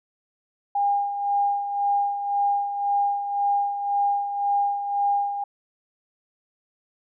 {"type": "tone with tremolo", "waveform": "sine", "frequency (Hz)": 808, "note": "G#5", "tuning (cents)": -48, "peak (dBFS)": -18, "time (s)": [0.75, 5.44], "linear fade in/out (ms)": 5, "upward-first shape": "sine", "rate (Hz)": 1.9, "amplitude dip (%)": 60, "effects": []}